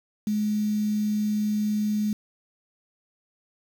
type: tone with quantisation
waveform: sine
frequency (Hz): 210.9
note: G#3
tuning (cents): +27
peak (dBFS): -22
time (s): 0.27-2.13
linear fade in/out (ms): 2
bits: 7
effects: none